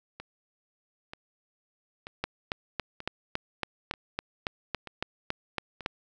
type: two click trains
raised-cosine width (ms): 0.3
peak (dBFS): -24 / -13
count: 7 / 14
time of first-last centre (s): 0.2-5.807 / 2.24-5.861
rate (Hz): 1.07 / 3.59
effects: none